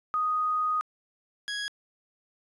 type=tone pair in turn; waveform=sine / 20% pulse; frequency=1244.5 / 1661.2 Hz; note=D#6 / G#6; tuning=0 / 0 cents; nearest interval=perfect fourth; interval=500 cents; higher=second; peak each=-24 / -26 dBFS; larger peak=first; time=0.14-0.81 / 1.48-1.68 s; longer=first; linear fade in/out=0 ms; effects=resampled to 24000 Hz + 11-bit